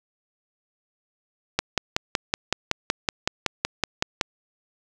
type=click train; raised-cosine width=0.2 ms; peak=-3 dBFS; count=15; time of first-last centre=1.59-4.212 s; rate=5.34 Hz; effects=none